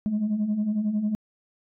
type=beating tone pair; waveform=sine; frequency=202.8 / 213.8 Hz; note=G#3 / A3; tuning=-41 / -49 cents; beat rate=11 Hz; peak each=-29 / -22 dBFS; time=0.06-1.15 s; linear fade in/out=0 ms; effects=tanh soft clip ceiling -19 dBFS

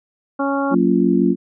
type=harmonic tone; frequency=277.2 Hz; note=C#4; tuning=in tune; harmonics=1 / 2 / 3 / 4 / 5; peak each=-20 / -23 / -25 / -26 / -27 dBFS; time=0.39-0.75 s; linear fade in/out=10 ms
type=chord; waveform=sine; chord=Gb major seventh; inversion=none; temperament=just; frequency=185 / 231.2 / 277.5 / 346.9 Hz; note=Gb3 / Bb3 / Db4 / F4; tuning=0 / -14 / +2 / -12 cents; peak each=-18 dBFS; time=0.7-1.36 s; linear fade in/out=50 ms
effects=none

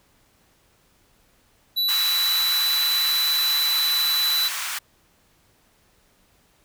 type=tone with pitch glide; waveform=square; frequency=3951 to 3974 Hz; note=B7 to B7; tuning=0 to +10 cents; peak=-20 dBFS; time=1.76-4.49 s; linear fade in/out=20 ms; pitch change=+10 cents; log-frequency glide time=2.01-2.9 s
type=high-pass noise; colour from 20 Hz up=pink; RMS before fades=-29 dBFS; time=1.88-4.79 s; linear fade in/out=10 ms; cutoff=1100 Hz; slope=24 dB/octave
effects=pink hiss -61 dBFS RMS until 6.64 s

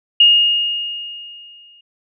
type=tone with exponential decay; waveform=sine; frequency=2850 Hz; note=F7; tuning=34 cents sharp; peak=-5 dBFS; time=0.2-1.81 s; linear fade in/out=5 ms; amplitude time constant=350 ms; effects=none

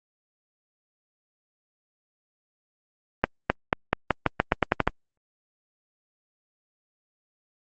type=accelerating click train; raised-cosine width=0.5 ms; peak=-3 dBFS; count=12; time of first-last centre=3.24-4.876 s; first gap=260 ms; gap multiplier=0.88; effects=Opus 24 kbps

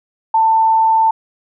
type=tone; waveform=sine; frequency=891 Hz; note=A5; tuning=22 cents sharp; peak=-9 dBFS; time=0.34-1.11 s; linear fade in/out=5 ms; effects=none

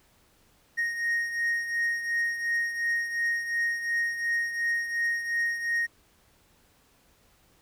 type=beating tone pair; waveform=triangle; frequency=1865 / 1867.8 Hz; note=A#6 / A#6; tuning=0 / +3 cents; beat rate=2.8 Hz; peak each=-25 / -32 dBFS; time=0.77-5.87 s; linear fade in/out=20 ms; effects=pink hiss -63 dBFS RMS until 7.61 s

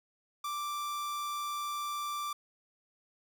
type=tone; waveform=45% pulse; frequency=1174.7 Hz; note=D6; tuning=in tune; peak=-34 dBFS; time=0.44-2.33 s; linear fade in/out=5 ms; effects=none

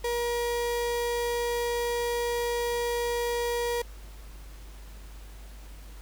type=tone; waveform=35% pulse; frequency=476.4 Hz; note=A#4; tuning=38 cents sharp; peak=-25 dBFS; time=0.04-3.82 s; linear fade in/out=5 ms; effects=added 50 Hz sine -42 dBFS peak until 6.01 s + pink hiss -53 dBFS RMS until 6.01 s

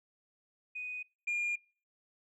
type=tone pair in turn; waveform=sine; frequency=2489 / 2414 Hz; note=D#7 / D7; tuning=0 / +47 cents; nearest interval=minor second; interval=53 cents; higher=first; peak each=-37 / -28 dBFS; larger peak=second; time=0.75-1.03 / 1.27-1.56 s; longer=second; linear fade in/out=10 ms; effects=noise-tail reverb RT60 0.4 s tail -26 dB re dry + tanh soft clip ceiling -29 dBFS

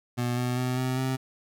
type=tone with pitch steps; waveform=25% pulse; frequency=121.9 / 124.1 / 126.34 / 128.63 / 130.95 Hz; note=B2 / B2 / B2 / C3 / C3; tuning=-22 / +9 / +40 / -29 / +2 cents; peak=-22 dBFS; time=0.17-1.17 s; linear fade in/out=20 ms; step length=200 ms; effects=none

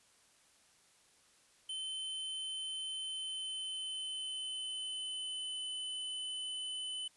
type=tone with pitch glide; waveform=square; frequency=3069 to 3022 Hz; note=G7 to F#7; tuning=-37 to +36 cents; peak=-39 dBFS; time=1.69-7.08 s; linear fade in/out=5 ms; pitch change=-27 cents; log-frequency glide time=3.02-5.68 s; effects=white hiss -67 dBFS RMS until 7.16 s + resampled to 24000 Hz

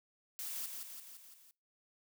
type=noise with echo; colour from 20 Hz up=blue; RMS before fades=-42 dBFS; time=0.39-0.66 s; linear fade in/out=0 ms; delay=170 ms; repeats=5; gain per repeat=-4 dB; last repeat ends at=1.51 s; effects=noise-tail reverb RT60 0.3 s tail -24 dB re dry

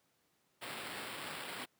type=noise with sample-and-hold; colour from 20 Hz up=violet; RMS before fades=-44 dBFS; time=0.61-1.66 s; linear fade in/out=20 ms; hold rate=6300 Hz; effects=pink hiss -75 dBFS RMS until 1.79 s + high-pass 150 Hz 12 dB/octave

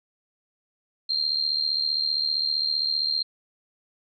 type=tone with amplitude modulation; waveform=sine; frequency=4186 Hz; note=C8; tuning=in tune; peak=-19 dBFS; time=1.09-3.23 s; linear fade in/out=10 ms; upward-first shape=sine; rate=75.3 Hz; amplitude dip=75%; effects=none

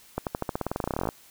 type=accelerating click train; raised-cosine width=1 ms; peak=-13 dBFS; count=22; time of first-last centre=0.18-1.089 s; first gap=88 ms; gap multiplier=0.92; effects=white hiss -54 dBFS RMS until 1.3 s

